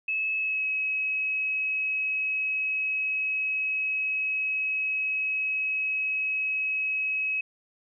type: tone with pitch glide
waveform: sine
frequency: 2592 to 2559 Hz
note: E7 to D#7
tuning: -30 to +48 cents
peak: -25 dBFS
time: 0.08-7.41 s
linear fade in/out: 5 ms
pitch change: -22 cents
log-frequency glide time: 0.38-0.66 s
effects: none